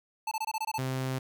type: tone bursts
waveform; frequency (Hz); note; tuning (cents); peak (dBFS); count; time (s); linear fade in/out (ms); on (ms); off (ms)
square; 877; A5; -6; -30; 8; 0.27-0.783; 5; 44; 23
type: tone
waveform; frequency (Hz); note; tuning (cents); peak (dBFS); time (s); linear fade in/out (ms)
sawtooth; 130.81; C3; 0; -26; 0.78-1.19; 10
effects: none